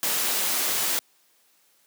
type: noise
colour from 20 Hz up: white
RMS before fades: -25 dBFS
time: 0.03-0.99 s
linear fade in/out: 0 ms
effects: white hiss -63 dBFS RMS until 1.86 s + high-pass 200 Hz 12 dB/octave